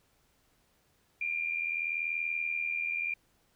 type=tone with amplitude modulation; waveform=sine; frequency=2395 Hz; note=D7; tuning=33 cents sharp; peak=-27 dBFS; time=1.21-3.14 s; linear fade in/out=5 ms; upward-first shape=sine; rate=80.7 Hz; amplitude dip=70%; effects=pink hiss -70 dBFS RMS until 3.55 s